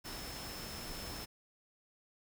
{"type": "tone in noise", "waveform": "sine", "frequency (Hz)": 5274, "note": "E8", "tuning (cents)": 0, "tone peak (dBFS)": -49, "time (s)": [0.04, 1.26], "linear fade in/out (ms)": 20, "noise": "pink", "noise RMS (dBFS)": -45, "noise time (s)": [0.04, 1.26], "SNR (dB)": -7, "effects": []}